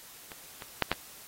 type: clicks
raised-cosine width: 0.3 ms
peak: -26 / -24 / -7 / -10 dBFS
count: 4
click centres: 0.318 / 0.622 / 0.823 / 0.916 s
effects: white hiss -50 dBFS RMS until 1.27 s + AAC 48 kbps